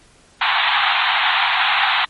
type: band-pass noise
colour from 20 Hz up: pink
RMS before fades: -17 dBFS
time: 0.41-2.05 s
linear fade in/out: 5 ms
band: 740 to 3900 Hz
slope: 96 dB/octave
effects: pink hiss -51 dBFS RMS until 2.09 s + MP3 48 kbps